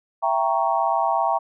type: chord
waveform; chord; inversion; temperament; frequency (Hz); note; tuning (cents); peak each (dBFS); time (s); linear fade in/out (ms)
sine; E diminished seventh; none; equal with one note detuned; 666.9 / 784 / 932.3 / 1108.7; E5 / G5 / Bb5 / Db6; +20 / 0 / 0 / 0; -24 / -23 / -23 / -26; 0.22-1.39; 20
effects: none